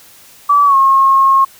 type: tone with pitch glide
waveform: sine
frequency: 1152 to 1081.1 Hz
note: D6 to C#6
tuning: -34 to -44 cents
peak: -6 dBFS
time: 0.49-1.45 s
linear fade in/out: 10 ms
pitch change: -110 cents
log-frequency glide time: 0.65-0.76 s
effects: white hiss -42 dBFS RMS until 1.59 s